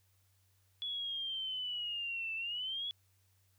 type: linear two-way sweep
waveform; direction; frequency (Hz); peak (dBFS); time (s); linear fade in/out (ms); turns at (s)
sine; down then up; 3400 to 2637 to 3400; -36; 0.82-2.91; 0; 2.35
effects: added 95 Hz sine -70 dBFS peak until 3.58 s + white hiss -75 dBFS RMS until 3.58 s